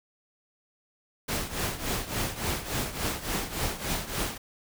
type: noise with tremolo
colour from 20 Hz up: pink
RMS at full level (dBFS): -28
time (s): 1.28-4.38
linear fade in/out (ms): 10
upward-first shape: triangle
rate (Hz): 3.5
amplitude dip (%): 80
effects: none